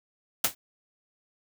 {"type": "noise with exponential decay", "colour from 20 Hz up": "white", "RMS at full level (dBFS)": -18, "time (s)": [0.44, 0.55], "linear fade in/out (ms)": 5, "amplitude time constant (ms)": 23, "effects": []}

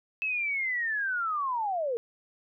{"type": "linear sweep", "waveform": "sine", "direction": "down", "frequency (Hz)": [2623, 446.4], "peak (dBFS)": -27, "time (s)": [0.22, 1.97], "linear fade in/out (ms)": 0, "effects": []}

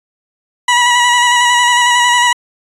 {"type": "tone with vibrato", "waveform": "20% pulse", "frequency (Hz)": 971, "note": "B5", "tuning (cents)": -30, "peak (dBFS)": -3, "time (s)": [0.68, 2.33], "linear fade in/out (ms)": 5, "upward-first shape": "square", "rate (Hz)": 11, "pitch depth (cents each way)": 20, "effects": ["resampled to 24000 Hz"]}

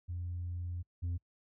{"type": "tone pair in turn", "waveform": "sine", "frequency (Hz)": [87.7, 87.04], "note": ["F2", "F2"], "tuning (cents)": [8, -5], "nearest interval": "unison", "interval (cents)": 13, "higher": "first", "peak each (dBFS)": [-35, -30], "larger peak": "second", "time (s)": [[0.08, 0.83], [1.02, 1.18]], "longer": "first", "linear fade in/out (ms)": 20, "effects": ["noise-tail reverb RT60 0.1 s tail -25 dB re dry", "tanh soft clip ceiling -32 dBFS"]}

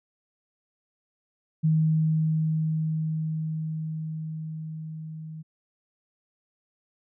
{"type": "tone with level ramp", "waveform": "sine", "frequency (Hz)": 157.8, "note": "D#3", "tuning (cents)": 25, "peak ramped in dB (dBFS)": [-18, -36], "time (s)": [1.63, 5.43], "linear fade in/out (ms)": 20, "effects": []}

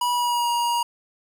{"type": "tone with pitch glide", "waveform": "square", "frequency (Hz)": [973, 950.2], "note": ["B5", "A#5"], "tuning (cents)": [-26, 33], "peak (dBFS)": -21, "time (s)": [0.01, 0.83], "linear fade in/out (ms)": 5, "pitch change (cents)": -41, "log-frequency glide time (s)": [0.13, 0.49], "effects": ["8-bit"]}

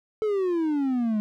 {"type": "exponential sweep", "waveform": "triangle", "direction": "down", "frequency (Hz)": [440, 207.7], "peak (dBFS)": -20, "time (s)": [0.22, 1.2], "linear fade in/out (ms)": 0, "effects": []}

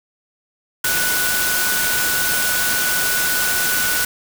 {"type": "tone in noise", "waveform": "sine", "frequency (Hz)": 1480, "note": "F#6", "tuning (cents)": 0, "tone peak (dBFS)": -21, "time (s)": [0.84, 4.05], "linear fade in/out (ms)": 5, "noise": "white", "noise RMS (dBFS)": -20, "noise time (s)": [0.84, 4.05], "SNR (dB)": -4, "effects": []}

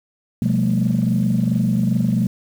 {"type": "tone cluster", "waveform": "sine", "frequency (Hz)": [126.3, 177.3, 201.9, 224.6], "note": ["B2", "F3", "G#3", "A3"], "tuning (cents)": [39, 26, -49, 36], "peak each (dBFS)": -20, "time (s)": [0.42, 2.27], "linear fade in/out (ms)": 2, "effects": ["tanh soft clip ceiling -9 dBFS", "7-bit"]}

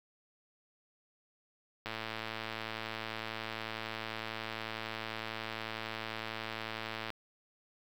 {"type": "click train", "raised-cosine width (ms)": 0.3, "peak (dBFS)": -22, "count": 583, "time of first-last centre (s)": [1.86, 7.103], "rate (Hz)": 111, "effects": ["8-bit"]}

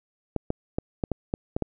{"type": "clicks", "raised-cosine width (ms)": 2, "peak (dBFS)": -12, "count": 8, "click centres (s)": [0.363, 0.504, 0.785, 1.038, 1.117, 1.339, 1.565, 1.623], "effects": []}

